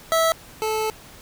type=tone pair in turn; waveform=25% pulse; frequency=653 / 435.8 Hz; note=E5 / A4; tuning=-17 / -17 cents; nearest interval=perfect fifth; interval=700 cents; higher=first; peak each=-13 / -18 dBFS; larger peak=first; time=0.12-0.32 / 0.62-0.9 s; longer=second; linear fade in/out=0 ms; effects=pink hiss -45 dBFS RMS until 1.21 s